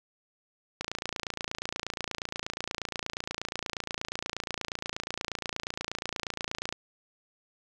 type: click train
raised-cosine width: 0.2 ms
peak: -15 dBFS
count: 169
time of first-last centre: 0.81-6.725 s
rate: 28.4 Hz
effects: none

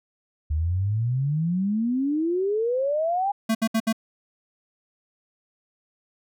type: exponential sweep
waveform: sine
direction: up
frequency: 73.42 to 821 Hz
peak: -21 dBFS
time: 0.5-3.32 s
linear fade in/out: 10 ms
type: tone bursts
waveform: square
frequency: 223.4 Hz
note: A3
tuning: 27 cents sharp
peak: -20 dBFS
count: 4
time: 3.49-3.928 s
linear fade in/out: 10 ms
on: 60 ms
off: 66 ms
effects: none

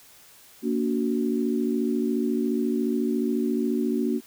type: chord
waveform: sine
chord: Bb augmented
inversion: none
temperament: equal with one note detuned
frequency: 233.1 / 287.3 / 370 Hz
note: Bb3 / D4 / F#4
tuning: 0 / -38 / 0 cents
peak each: -25 / -27 / -28 dBFS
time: 0.62-4.21 s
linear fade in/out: 50 ms
effects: white hiss -52 dBFS RMS until 4.26 s

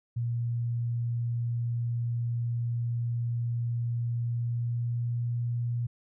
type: tone with pitch glide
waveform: sine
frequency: 118.4 to 119.43 Hz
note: A#2 to A#2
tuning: +27 to +42 cents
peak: -27 dBFS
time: 0.16-5.87 s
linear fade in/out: 10 ms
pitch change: +15 cents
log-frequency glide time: 4.22-5.24 s
effects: none

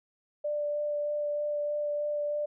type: tone with vibrato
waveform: sine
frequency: 590 Hz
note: D5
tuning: 8 cents sharp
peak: -28 dBFS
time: 0.44-2.46 s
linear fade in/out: 10 ms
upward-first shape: sine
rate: 3.2 Hz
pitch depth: 9 cents each way
effects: none

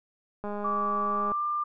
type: click train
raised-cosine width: 1 ms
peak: -22 dBFS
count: 182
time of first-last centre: 0.44-1.319 s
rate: 206 Hz
type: tone with pitch glide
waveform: sine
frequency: 1157 to 1193 Hz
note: D6 to D6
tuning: -26 to +27 cents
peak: -26 dBFS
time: 0.64-1.64 s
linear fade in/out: 10 ms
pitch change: +53 cents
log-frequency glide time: 1.06-1.45 s
effects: none

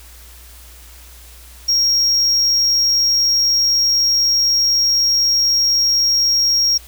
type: tone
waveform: triangle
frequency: 5588 Hz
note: F8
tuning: in tune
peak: -11 dBFS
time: 1.68-6.78 s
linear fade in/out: 10 ms
effects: added 60 Hz sine -40 dBFS peak until 6.87 s + white hiss -43 dBFS RMS until 6.87 s

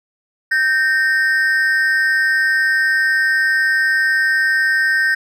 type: ring-modulated tone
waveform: triangle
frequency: 1698 Hz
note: G#6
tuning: 38 cents sharp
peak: -8 dBFS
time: 0.51-5.15 s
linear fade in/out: 10 ms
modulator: 140 Hz
effects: none

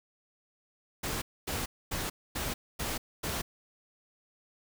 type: noise bursts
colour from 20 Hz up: pink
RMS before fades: -34 dBFS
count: 6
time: 1.03-3.42 s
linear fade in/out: 10 ms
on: 190 ms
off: 250 ms
effects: none

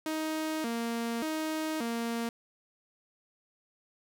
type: tone with vibrato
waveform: sawtooth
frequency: 270 Hz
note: C#4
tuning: 45 cents flat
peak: -27 dBFS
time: 0.06-2.29 s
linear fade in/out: 2 ms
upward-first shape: square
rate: 0.86 Hz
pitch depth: 260 cents each way
effects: none

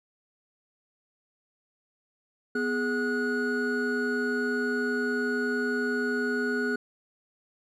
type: tone cluster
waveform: triangle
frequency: 247.8 / 417.1 / 1460 Hz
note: B3 / G#4 / F#6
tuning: +6 / +7 / -24 cents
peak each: -28 dBFS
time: 2.55-6.76 s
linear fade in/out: 5 ms
effects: none

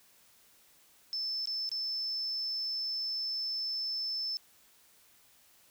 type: tone with dropouts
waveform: sine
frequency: 5274 Hz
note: E8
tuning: in tune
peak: -32 dBFS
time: 1.13-4.37 s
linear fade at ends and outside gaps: 0 ms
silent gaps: 1.456-1.473 / 1.691-1.716 s
effects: white hiss -63 dBFS RMS until 5.7 s

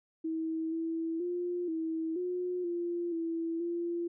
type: tone with pitch steps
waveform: sine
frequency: 322.2 / 327.6 / 352.8 / 323.2 / 359.9 / 345.7 / 330.6 / 343 Hz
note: E4 / E4 / F4 / E4 / F#4 / F4 / E4 / F4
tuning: -39 / -11 / +18 / -34 / -48 / -18 / +5 / -31 cents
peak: -31 dBFS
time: 0.24-4.08 s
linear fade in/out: 10 ms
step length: 480 ms
effects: none

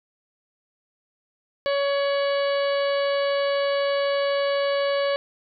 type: harmonic tone with a mistuned harmonic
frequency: 561 Hz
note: C#5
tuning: 21 cents sharp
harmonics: 1 / 2 / 3 / 4 / 5 / 6 / 7 / 8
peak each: -21 / -31 / -33 / -36 / -36 / -41 / -40 / -38 dBFS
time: 1.66-5.16 s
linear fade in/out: 0 ms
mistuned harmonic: 5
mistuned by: +74 cents
effects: none

